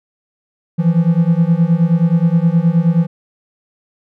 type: beating tone pair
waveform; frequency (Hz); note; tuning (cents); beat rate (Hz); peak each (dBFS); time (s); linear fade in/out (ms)
triangle; 163.2 / 172.7; E3 / F3; -17 / -19; 9.5; -11; 0.78-3.07; 20
effects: none